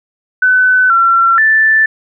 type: tone with pitch steps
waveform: sine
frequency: 1507 / 1359 / 1762 Hz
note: F#6 / F6 / A6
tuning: +31 / -48 / +2 cents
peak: -6 dBFS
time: 0.42-1.86 s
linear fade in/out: 5 ms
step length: 480 ms
effects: none